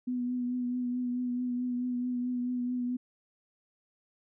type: tone with vibrato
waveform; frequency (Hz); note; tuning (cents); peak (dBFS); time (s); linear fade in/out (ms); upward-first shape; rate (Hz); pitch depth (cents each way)
sine; 247.3; B3; +3; -29; 0.07-2.97; 10; triangle; 4.6; 27
effects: none